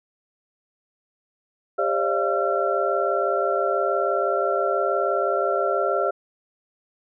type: tone cluster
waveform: sine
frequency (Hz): 398.8 / 538 / 597 / 683 / 1359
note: G4 / C5 / D5 / F5 / F6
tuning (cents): +30 / +48 / +28 / -39 / -48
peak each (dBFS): -26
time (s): 1.78-6.11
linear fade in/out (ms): 10
effects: none